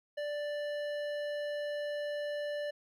triangle tone with hard clipping, 587.3 Hz, D5, in tune, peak -36 dBFS, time 0.17-2.71 s, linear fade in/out 10 ms, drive 16 dB, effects none

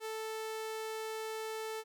sawtooth tone, 440 Hz, A4, in tune, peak -34 dBFS, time 0-1.84 s, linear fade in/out 50 ms, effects none

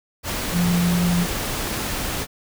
sine tone in noise, 174.61 Hz, F3, in tune, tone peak -17 dBFS, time 0.52-1.27 s, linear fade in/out 50 ms, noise pink, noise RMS -26 dBFS, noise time 0.23-2.27 s, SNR +6 dB, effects none

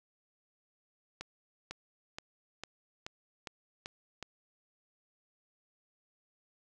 accelerating click train, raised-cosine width 0.2 ms, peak -23 dBFS, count 8, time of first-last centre 1.21-4.227 s, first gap 500 ms, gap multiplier 0.95, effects none

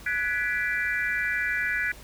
sine chord, G# half-diminished seventh, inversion third, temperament equal with one note detuned, 1480 / 1688.3 / 1975.5 / 2349 Hz, F#6 / G#6 / B6 / D7, 0 / +28 / 0 / 0 cents, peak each -30 / -29 / -29 / -33 dBFS, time 0.06-1.92 s, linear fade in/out 5 ms, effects added 50 Hz sine -48 dBFS peak until 2.03 s + pink hiss -48 dBFS RMS until 2.03 s

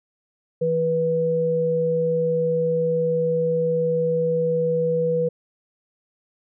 sine tone pair together, 163.58 / 489.4 Hz, E3 / B4, -13 / -16 cents, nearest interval octave + perfect fifth, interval 1897 cents, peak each -26 / -19 dBFS, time 0.61-5.29 s, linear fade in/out 10 ms, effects none

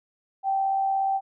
sine tone with amplitude modulation, 778 Hz, G5, 13 cents flat, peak -20 dBFS, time 0.43-1.21 s, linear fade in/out 50 ms, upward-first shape sine, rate 76.9 Hz, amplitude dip 30%, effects none

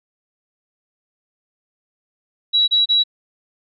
sine tone bursts, 3897 Hz, B7, 24 cents flat, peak -12 dBFS, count 3, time 2.53-3.038 s, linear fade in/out 20 ms, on 150 ms, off 29 ms, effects none

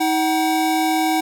square tone pair together, 318.2 / 755.6 Hz, D#4 / F#5, +39 / +36 cents, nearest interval octave + minor third, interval 1497 cents, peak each -20 dBFS, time 0-1.21 s, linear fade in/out 10 ms, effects none

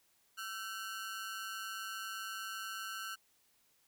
sawtooth ring-modulated tone, 1439 Hz, F#6, 49 cents flat, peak -34 dBFS, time 0.37-3.16 s, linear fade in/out 20 ms, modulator 104 Hz, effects white hiss -72 dBFS RMS until 3.87 s

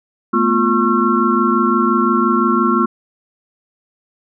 sine tone cluster, 218.1 / 243.9 / 350 / 1090 / 1353 Hz, A3 / B3 / F4 / C#6 / E6, -15 / -21 / +4 / -29 / +45 cents, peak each -18 dBFS, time 0.33-2.86 s, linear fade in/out 10 ms, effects none

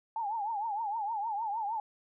sine tone with vibrato, 861 Hz, A5, 38 cents flat, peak -31 dBFS, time 0.16-1.8 s, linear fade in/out 2 ms, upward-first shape triangle, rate 6.5 Hz, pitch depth 160 cents each way, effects none

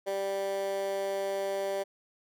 15% pulse tone with high-pass filter, 196 Hz, G3, in tune, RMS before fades -32 dBFS, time 0.06-1.84 s, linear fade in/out 20 ms, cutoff 490 Hz, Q 9.1, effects none

